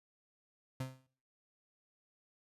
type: tone with exponential decay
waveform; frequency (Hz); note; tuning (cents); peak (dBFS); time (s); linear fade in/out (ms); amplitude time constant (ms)
35% pulse; 130.81; C3; 0; -33; 0.8-1.07; 5; 57
effects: noise-tail reverb RT60 0.5 s tail -20 dB re dry + resampled to 32000 Hz